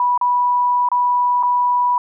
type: tone with dropouts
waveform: sine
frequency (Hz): 981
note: B5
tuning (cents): -12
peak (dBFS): -13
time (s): 0-1.98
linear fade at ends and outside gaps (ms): 2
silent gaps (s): 0.177-0.212 / 0.888-0.916 / 1.428-1.433
effects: none